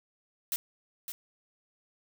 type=noise with echo; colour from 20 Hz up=blue; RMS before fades=-31 dBFS; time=0.52-0.56 s; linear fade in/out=0 ms; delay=560 ms; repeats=1; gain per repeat=-8 dB; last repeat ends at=1.12 s; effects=none